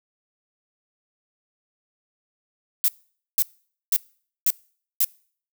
violet noise bursts, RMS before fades -19 dBFS, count 5, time 2.84-5.045 s, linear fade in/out 0 ms, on 41 ms, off 500 ms, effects noise-tail reverb RT60 0.5 s tail -25 dB re dry

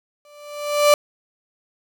35% pulse tone with exponential growth, 587.3 Hz, D5, in tune, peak -7 dBFS, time 0.25-0.94 s, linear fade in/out 1 ms, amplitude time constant 150 ms, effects none

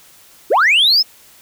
sine linear sweep, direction up, 311.1 to 5330 Hz, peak -7 dBFS, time 0.5-1.03 s, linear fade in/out 20 ms, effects tanh soft clip ceiling -7 dBFS + white hiss -46 dBFS RMS until 1.41 s

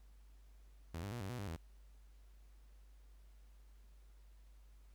sawtooth tone with pitch steps, 82.8 / 100.1 / 120.2 / 96.2 / 123.1 / 100.6 / 81.9 Hz, E2 / G2 / B2 / G2 / B2 / G2 / E2, +8 / +37 / -46 / -32 / -5 / +45 / -11 cents, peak -38 dBFS, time 0.94-1.563 s, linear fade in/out 5 ms, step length 89 ms, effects added 50 Hz sine -58 dBFS peak until 4.94 s + pink hiss -75 dBFS RMS until 4.94 s

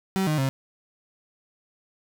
35% pulse tone with pitch steps, 191.2 / 153.5 / 134.4 Hz, G3 / D#3 / C3, -43 / -23 / +47 cents, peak -20 dBFS, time 0.16-0.49 s, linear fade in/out 0 ms, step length 110 ms, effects none

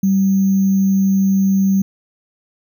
sine tone with sample-and-hold, 193.7 Hz, G3, 20 cents flat, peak -11 dBFS, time 0.03-1.82 s, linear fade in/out 5 ms, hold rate 6300 Hz, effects none

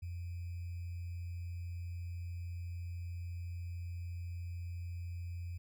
sine tone with sample-and-hold, 86.9 Hz, F2, 8 cents flat, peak -39 dBFS, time 0.02-5.58 s, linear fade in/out 10 ms, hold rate 2450 Hz, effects none

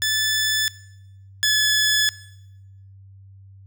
15% pulse tone pair in turn, 1742 / 1714.1 Hz, A6 / A6, -18 / -46 cents, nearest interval unison, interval 28 cents, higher first, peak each -13 / -10 dBFS, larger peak second, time 0.02-0.68 / 1.43-2.09 s, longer neither, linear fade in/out 0 ms, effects noise-tail reverb RT60 0.9 s tail -20 dB re dry + added 97 Hz sine -43 dBFS peak until 3.66 s

